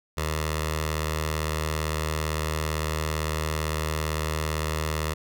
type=tone with notch filter; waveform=10% pulse; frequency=77.78 Hz; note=D#2; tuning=in tune; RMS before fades=-28 dBFS; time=0.17-5.14 s; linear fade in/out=10 ms; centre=260 Hz; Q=0.61; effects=none